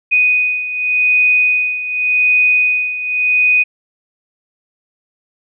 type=beating tone pair; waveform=sine; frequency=2489 / 2489.87 Hz; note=D#7 / D#7; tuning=0 / +1 cents; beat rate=0.87 Hz; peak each=-12 / -17 dBFS; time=0.11-3.64 s; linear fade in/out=20 ms; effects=none

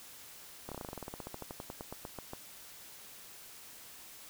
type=slowing click train; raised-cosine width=1 ms; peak=-27 dBFS; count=24; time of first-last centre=0.69-2.334 s; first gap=27 ms; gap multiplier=1.08; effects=white hiss -52 dBFS RMS until 4.29 s

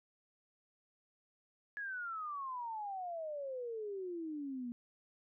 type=exponential sweep; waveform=sine; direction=down; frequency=1696 to 234.8 Hz; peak=-39 dBFS; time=1.77-4.72 s; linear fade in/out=0 ms; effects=none

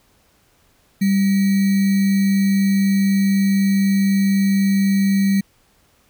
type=tone with sample-and-hold; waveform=sine; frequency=196 Hz; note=G3; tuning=in tune; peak=-13 dBFS; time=1.01-5.41 s; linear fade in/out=10 ms; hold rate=2100 Hz; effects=pink hiss -58 dBFS RMS until 6.09 s

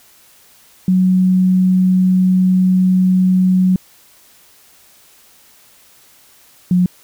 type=tone pair in turn; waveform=sine; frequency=185 / 179.94 Hz; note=F#3 / F#3; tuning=0 / -48 cents; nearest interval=unison; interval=48 cents; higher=first; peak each=-9 dBFS; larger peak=neither; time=0.88-3.76 / 6.71-6.86 s; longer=first; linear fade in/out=2 ms; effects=white hiss -48 dBFS RMS until 7.03 s

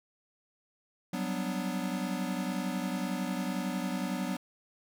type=chord; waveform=square; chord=G major seventh; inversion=third; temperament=equal; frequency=185 / 196 / 246.9 / 293.7 Hz; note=F#3 / G3 / B3 / D4; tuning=0 / 0 / 0 / 0 cents; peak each=-36 / -39 / -37 / -40 dBFS; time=1.13-4.37 s; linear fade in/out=5 ms; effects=none

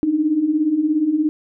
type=beating tone pair; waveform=sine; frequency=292.6 / 309.6 Hz; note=D4 / D#4; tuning=-6 / -9 cents; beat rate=17 Hz; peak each=-22 / -16 dBFS; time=0.03-1.29 s; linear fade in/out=0 ms; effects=none

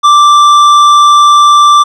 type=tone with tanh clipping; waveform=sine; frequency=1174.7 Hz; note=D6; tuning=in tune; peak=-3 dBFS; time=0.03-1.84 s; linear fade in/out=20 ms; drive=11 dB; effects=none

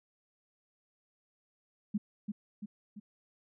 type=tone with echo; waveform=sine; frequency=207.7 Hz; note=G#3; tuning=in tune; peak=-28 dBFS; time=1.94-1.98 s; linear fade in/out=10 ms; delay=340 ms; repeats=3; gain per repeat=-5 dB; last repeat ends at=3 s; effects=none

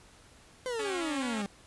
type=exponential sweep; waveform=40% pulse; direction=down; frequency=520 to 195.1 Hz; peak=-31 dBFS; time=0.66-1.46 s; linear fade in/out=0 ms
type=tone with vibrato; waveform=5% pulse; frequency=276 Hz; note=C#4; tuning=7 cents flat; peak=-25 dBFS; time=0.79-1.42 s; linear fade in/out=5 ms; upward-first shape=square; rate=4.6 Hz; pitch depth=31 cents each way
effects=pink hiss -57 dBFS RMS until 1.66 s + resampled to 24000 Hz

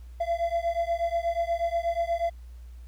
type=beating tone pair; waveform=triangle; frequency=675 / 683.3 Hz; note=E5 / F5; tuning=+41 / -38 cents; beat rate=8.3 Hz; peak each=-26 dBFS; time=0.2-2.3 s; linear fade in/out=10 ms; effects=added 60 Hz sine -41 dBFS peak until 2.87 s + pink hiss -64 dBFS RMS until 2.87 s

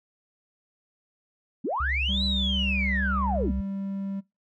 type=linear two-way sweep; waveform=sine; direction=up then down; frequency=174.61 to 4028 to 174.61 Hz; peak=-25 dBFS; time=1.64-3.52 s; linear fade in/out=10 ms; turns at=2.24 s
type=tone with pitch glide; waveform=sine; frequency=67.9 to 67.35 Hz; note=C#2 to C#2; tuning=-35 to -49 cents; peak=-27 dBFS; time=1.8-3.61 s; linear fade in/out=5 ms; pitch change=-14 cents; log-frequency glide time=2.35-2.67 s
type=tone; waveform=triangle; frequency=196 Hz; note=G3; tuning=in tune; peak=-27 dBFS; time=2.08-4.21 s; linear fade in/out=20 ms
effects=noise-tail reverb RT60 0.2 s tail -22 dB re dry + tanh soft clip ceiling -14 dBFS

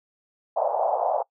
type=band-pass noise; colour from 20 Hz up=white; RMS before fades=-24 dBFS; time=0.56-1.23 s; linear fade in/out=10 ms; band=560 to 850 Hz; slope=48 dB/octave; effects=noise-tail reverb RT60 0.1 s tail -23 dB re dry

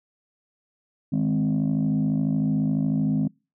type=chord; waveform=sine; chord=Ab major; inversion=second; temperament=equal; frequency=155.56 / 207.7 / 261.6 Hz; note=Eb3 / Ab3 / C4; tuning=0 / 0 / 0 cents; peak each=-23 dBFS; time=1.12-3.28 s; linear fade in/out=10 ms; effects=noise-tail reverb RT60 0.3 s tail -26 dB re dry + tanh soft clip ceiling -16 dBFS

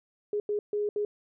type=tone bursts at uneven times; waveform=sine; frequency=415.3 Hz; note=G#4; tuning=in tune; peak=-26 dBFS; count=4; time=0.33-0.4 / 0.49-0.59 / 0.73-0.89 / 0.96-1.05 s; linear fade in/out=2 ms; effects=none

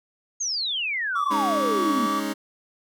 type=exponential sweep; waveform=sine; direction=down; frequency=6645 to 213.3 Hz; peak=-24 dBFS; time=0.4-2.07 s; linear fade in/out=10 ms
type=tone with vibrato; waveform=triangle; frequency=1143 Hz; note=D6; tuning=47 cents flat; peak=-22 dBFS; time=1.15-2.2 s; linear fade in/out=10 ms; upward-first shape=sine; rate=2.3 Hz; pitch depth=15 cents each way
type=chord; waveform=sawtooth; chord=Ab suspended fourth; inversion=none; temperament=just; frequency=207.7 / 276.9 / 311.5 Hz; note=Ab3 / Db4 / Eb4; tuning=0 / -2 / +2 cents; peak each=-27 / -26 / -25 dBFS; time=1.3-2.34 s; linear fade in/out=20 ms
effects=none

